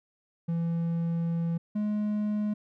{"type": "tone pair in turn", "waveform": "triangle", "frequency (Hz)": [167.7, 210.1], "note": ["E3", "G#3"], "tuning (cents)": [30, 20], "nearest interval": "major third", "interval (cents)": 390, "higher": "second", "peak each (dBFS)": [-24, -24], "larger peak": "neither", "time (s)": [[0.48, 1.58], [1.75, 2.54]], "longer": "first", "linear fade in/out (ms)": 10, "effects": []}